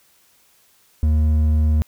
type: tone with hard clipping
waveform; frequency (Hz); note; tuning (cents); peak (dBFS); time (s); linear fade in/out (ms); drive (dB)
sine; 76.9; D#2; -20; -15; 1.03-1.82; 0; 5
effects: white hiss -57 dBFS RMS until 1.87 s